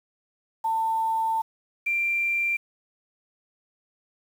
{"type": "tone pair in turn", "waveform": "sine", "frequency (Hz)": [895, 2367], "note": ["A5", "D7"], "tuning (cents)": [29, 13], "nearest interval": "octave + perfect fourth", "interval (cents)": 1684, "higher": "second", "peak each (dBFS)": -22, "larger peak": "neither", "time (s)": [[0.64, 1.42], [1.86, 2.57]], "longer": "first", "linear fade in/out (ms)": 10, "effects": ["8-bit"]}